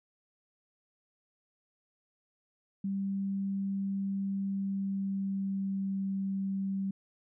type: tone with pitch glide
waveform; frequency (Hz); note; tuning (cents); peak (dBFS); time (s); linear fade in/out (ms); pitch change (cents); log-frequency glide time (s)
sine; 196 to 194.31; G3 to G3; 0 to -15; -30; 2.84-6.91; 5; -15; 4.47-6
effects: none